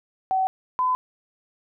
sine tone pair in turn, 758 / 1011.8 Hz, F#5 / B5, +42 / +42 cents, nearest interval perfect fourth, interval 500 cents, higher second, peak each -19 dBFS, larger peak neither, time 0.31-0.47 / 0.79-0.95 s, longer neither, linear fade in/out 0 ms, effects none

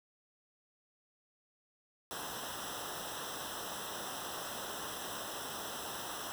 pink noise with comb filter, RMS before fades -42 dBFS, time 2.11-6.32 s, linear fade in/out 0 ms, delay 0.44 ms, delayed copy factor -1, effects none

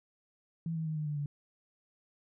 sine tone with pitch steps, 164.81 / 160.58 / 156.46 / 152.45 / 148.54 / 144.72 Hz, E3 / E3 / D#3 / D#3 / D3 / D3, 0 / -45 / +10 / -35 / +20 / -25 cents, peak -32 dBFS, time 0.66-1.26 s, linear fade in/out 2 ms, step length 100 ms, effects none

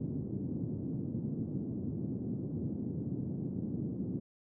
white band-pass noise, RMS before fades -37 dBFS, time 0-4.2 s, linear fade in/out 10 ms, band 100 to 280 Hz, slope 24 dB/octave, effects none

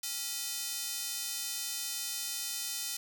square tone with high-pass filter, 277.2 Hz, C#4, in tune, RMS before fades -37 dBFS, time 0.03-2.97 s, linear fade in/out 5 ms, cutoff 5000 Hz, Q 0.88, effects none

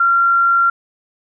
sine tone, 1376 Hz, F6, 26 cents flat, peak -10 dBFS, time 0-0.7 s, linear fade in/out 5 ms, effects none

